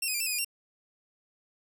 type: tone with pitch steps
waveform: 10% pulse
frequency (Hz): 2715 / 2510 / 2384 / 2661 / 2503 / 2440 / 2756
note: F7 / D#7 / D7 / E7 / D#7 / D#7 / F7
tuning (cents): -50 / +15 / +25 / +16 / +10 / -34 / -24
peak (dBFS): -20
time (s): 0.02-0.447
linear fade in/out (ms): 5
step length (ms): 61
effects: none